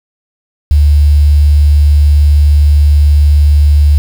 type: tone with quantisation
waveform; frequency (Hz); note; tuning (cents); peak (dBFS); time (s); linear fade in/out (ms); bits
sine; 73.42; D2; 0; -3; 0.71-3.98; 0; 5
effects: none